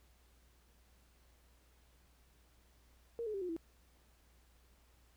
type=tone with pitch steps; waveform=sine; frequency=466.2 / 427.5 / 392 / 359.5 / 329.7 Hz; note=A#4 / A4 / G4 / F#4 / E4; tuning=0 / -50 / 0 / -50 / 0 cents; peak=-37 dBFS; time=3.19-3.565 s; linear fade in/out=0 ms; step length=75 ms; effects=added 60 Hz sine -66 dBFS peak until 5.16 s + pink hiss -71 dBFS RMS until 5.16 s

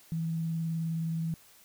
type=tone with vibrato; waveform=sine; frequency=163.5 Hz; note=E3; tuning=14 cents flat; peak=-29 dBFS; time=0.12-1.34 s; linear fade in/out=0 ms; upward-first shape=sine; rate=19 Hz; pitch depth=16 cents each way; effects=white hiss -58 dBFS RMS until 1.64 s

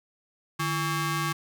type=ring-modulated tone; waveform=sawtooth; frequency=487.7 Hz; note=B4; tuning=22 cents flat; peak=-19 dBFS; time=0.59-1.33 s; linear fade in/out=10 ms; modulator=639 Hz; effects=none

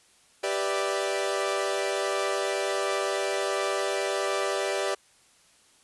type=chord; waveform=sawtooth; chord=E minor seventh; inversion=first; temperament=equal with one note detuned; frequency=392 / 493.9 / 587.3 / 657 Hz; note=G4 / B4 / D5 / E5; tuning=0 / 0 / 0 / -6 cents; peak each=-26 / -30 / -26 / -31 dBFS; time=0.43-4.95 s; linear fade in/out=10 ms; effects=white hiss -60 dBFS RMS until 5.83 s + resampled to 24000 Hz

